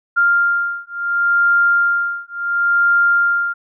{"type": "beating tone pair", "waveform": "sine", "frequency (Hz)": [1396.9, 1397.61], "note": ["F6", "F6"], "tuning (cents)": [0, 1], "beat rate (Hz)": 0.71, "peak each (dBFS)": -16, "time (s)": [0.16, 3.54], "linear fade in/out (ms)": 20, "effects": []}